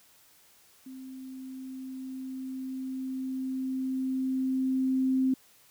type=tone with level ramp; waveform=sine; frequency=261.6 Hz; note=C4; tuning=in tune; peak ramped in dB=-41 to -22 dBFS; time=0.86-5.34 s; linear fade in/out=5 ms; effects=white hiss -60 dBFS RMS until 5.7 s